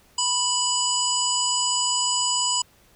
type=harmonic tone with a mistuned harmonic; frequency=987.8 Hz; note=B5; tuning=in tune; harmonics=1 / 3 / 5 / 7 / 8; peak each=-27 / -27 / -27 / -27 / -27 dBFS; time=0.18-2.62 s; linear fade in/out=5 ms; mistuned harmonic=7; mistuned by=+20 cents; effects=pink hiss -57 dBFS RMS until 2.95 s